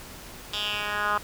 10% pulse tone with band-pass filter sweep, 207.7 Hz, G#3, in tune, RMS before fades -28 dBFS, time 0.53-1.18 s, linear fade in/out 5 ms, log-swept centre 3800 to 1200 Hz, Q 3.4, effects pink hiss -43 dBFS RMS until 1.23 s

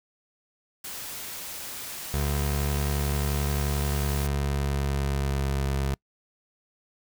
white noise, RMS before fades -37 dBFS, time 0.84-4.27 s, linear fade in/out 5 ms
25% pulse tone with pitch glide, 71.4 to 68.37 Hz, D2 to C#2, -48 to -23 cents, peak -21 dBFS, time 2.14-5.94 s, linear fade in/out 0 ms, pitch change -75 cents, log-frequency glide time 3.66-5.64 s
effects noise-tail reverb RT60 0.1 s tail -26 dB re dry

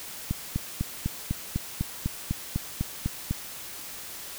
click train, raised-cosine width 5 ms, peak -14 dBFS, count 13, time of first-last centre 0.31-3.31 s, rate 4 Hz, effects white hiss -40 dBFS RMS until 4.38 s

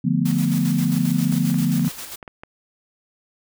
sine chord, B half-diminished seventh, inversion first, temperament equal, 146.83 / 174.61 / 220 / 246.9 Hz, D3 / F3 / A3 / B3, 0 / 0 / 0 / 0 cents, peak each -23 / -21 / -24 / -22 dBFS, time 0.04-1.89 s, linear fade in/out 10 ms
white noise with tremolo, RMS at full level -33 dBFS, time 0.25-2.16 s, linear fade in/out 10 ms, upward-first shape square, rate 7.5 Hz, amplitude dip 45%
clicks, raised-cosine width 0.5 ms, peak -22 dBFS, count 9, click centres 1.325 / 1.5 / 1.543 / 1.795 / 1.848 / 1.879 / 2.228 / 2.278 / 2.435 s
effects none

